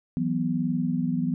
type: chord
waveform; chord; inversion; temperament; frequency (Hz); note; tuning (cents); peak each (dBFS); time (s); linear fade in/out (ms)
sine; E suspended second; none; just; 164.81 / 185.42 / 247.2; E3 / F#3 / B3; 0 / +4 / +2; -28 / -29 / -26; 0.17-1.34; 0
effects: none